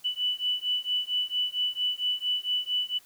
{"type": "beating tone pair", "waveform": "sine", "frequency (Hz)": [2972, 2976.4], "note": ["F#7", "F#7"], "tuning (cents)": [7, 10], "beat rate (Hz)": 4.4, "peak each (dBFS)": -29, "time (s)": [0.04, 2.99], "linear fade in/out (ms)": 20, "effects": ["white hiss -57 dBFS RMS until 3.05 s"]}